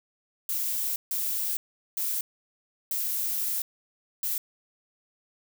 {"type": "noise bursts at uneven times", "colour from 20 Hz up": "violet", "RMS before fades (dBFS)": -29, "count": 5, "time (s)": [[0.49, 0.96], [1.11, 1.57], [1.97, 2.21], [2.91, 3.62], [4.23, 4.38]], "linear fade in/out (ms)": 2, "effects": []}